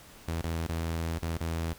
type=tone with dropouts; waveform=sawtooth; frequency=82.41 Hz; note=E2; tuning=in tune; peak=-26 dBFS; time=0.28-1.73 s; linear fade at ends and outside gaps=0 ms; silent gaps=0.415-0.443 / 0.664-0.69 / 1.183-1.225 / 1.374-1.406 s; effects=pink hiss -52 dBFS RMS until 1.78 s